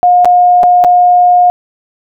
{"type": "tone with dropouts", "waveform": "sine", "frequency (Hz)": 715, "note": "F5", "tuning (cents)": 41, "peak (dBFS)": -3, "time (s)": [0.03, 1.5], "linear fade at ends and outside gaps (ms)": 0, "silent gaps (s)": [[0.247, 0.255], [0.632, 0.637], [0.84, 0.846]], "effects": []}